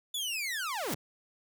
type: linear sweep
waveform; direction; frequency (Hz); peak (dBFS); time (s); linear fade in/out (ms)
sawtooth; down; 3520 to 98; -29; 0.14-0.95; 5
type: noise with exponential growth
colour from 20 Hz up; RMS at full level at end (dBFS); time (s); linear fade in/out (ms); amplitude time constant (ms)
white; -34; 0.68-0.94; 2; 55
effects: none